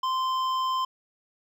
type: tone with hard clipping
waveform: triangle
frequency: 1039 Hz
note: C6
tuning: 12 cents flat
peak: -26 dBFS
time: 0.03-0.85 s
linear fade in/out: 5 ms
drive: 13 dB
effects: none